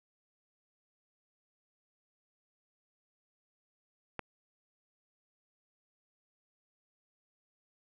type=click; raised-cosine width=0.5 ms; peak=-21 dBFS; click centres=4.193 s; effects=none